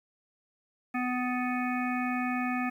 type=harmonic tone with a mistuned harmonic; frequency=249.8 Hz; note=B3; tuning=20 cents sharp; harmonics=1 / 3 / 5 / 7 / 9 / 10; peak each=-30 / -35 / -37 / -38 / -40 / -40 dBFS; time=0.94-2.7 s; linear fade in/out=10 ms; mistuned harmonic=9; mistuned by=-28 cents; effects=10-bit